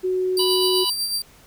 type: tone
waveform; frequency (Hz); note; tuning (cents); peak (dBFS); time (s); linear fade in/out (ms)
sine; 370; F#4; 0; -19; 0.03-0.85; 20
type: tone with tremolo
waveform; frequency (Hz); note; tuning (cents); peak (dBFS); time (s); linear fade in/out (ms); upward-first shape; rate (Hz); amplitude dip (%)
sawtooth; 4699; D8; 0; -18; 0.37-1.22; 2; sine; 8; 45
type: harmonic tone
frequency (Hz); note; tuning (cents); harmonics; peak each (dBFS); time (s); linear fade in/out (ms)
986; B5; -3; 1 / 3 / 4 / 5; -29 / -25 / -25 / -36; 0.39-0.9; 5
effects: pink hiss -51 dBFS RMS until 1.46 s